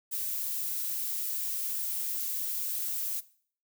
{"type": "noise", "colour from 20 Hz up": "violet", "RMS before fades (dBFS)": -33, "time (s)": [0.11, 3.21], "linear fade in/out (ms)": 20, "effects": ["noise-tail reverb RT60 0.5 s tail -18 dB re dry"]}